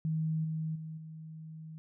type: tone with level steps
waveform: sine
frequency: 158.5 Hz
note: D#3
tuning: 32 cents sharp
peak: -29 / -32 / -39 / -43 dBFS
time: 0.05-1.78 s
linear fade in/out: 0 ms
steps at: 0.44 / 0.75 / 0.97 s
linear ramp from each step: 10 ms
effects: none